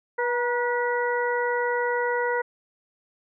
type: harmonic tone with a mistuned harmonic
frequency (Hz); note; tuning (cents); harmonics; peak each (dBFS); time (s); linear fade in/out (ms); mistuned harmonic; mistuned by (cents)
486.2; B4; -27; 1 / 2 / 3 / 4; -25 / -28 / -30 / -31; 0.18-2.42; 10; 2; -34
effects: none